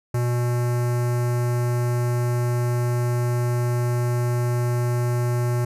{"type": "tone with notch filter", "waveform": "square", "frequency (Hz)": 121.3, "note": "B2", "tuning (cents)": -31, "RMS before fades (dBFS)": -22, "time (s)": [0.14, 5.65], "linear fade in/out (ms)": 5, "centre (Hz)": 3400, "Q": 0.73, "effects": ["resampled to 32000 Hz"]}